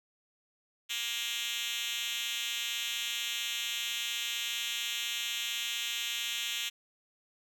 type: tone with high-pass filter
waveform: 5% pulse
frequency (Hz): 235.7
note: A#3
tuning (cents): +19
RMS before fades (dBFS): -35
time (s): 0.89-6.7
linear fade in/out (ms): 20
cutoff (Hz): 3300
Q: 2.6
effects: none